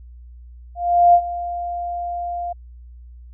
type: tone with ADSR envelope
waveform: sine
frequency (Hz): 699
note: F5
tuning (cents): +1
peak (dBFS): -7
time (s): 0.75-2.53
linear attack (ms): 390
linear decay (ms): 67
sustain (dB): -16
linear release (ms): 9
effects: added 60 Hz sine -38 dBFS peak until 3.33 s